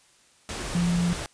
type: tone in noise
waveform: sine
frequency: 174 Hz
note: F3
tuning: 6 cents flat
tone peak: -21 dBFS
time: 0.75-1.13 s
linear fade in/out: 0 ms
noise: pink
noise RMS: -33 dBFS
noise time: 0.49-1.26 s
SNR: +9 dB
effects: white hiss -59 dBFS RMS until 1.33 s + resampled to 22050 Hz